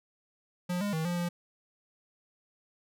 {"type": "tone with pitch steps", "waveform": "square", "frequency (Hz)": [178.1, 204.2, 159.6, 175, 174], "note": ["F3", "G#3", "D#3", "F3", "F3"], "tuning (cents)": [34, -29, 44, 4, -6], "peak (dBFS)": -30, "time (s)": [0.69, 1.29], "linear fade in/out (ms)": 10, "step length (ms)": 120, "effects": []}